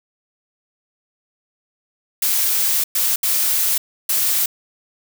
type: noise bursts at uneven times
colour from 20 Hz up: blue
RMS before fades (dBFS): -18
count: 4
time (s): 2.22-2.84 / 2.95-3.16 / 3.23-3.78 / 4.09-4.46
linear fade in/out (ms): 5
effects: none